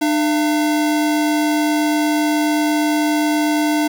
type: tone pair together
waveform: square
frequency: 301.3 / 680 Hz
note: D4 / F5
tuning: +44 / -46 cents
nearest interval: octave + major second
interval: 1410 cents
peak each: -16 / -24 dBFS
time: 0.01-3.88 s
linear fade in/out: 10 ms
effects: 8-bit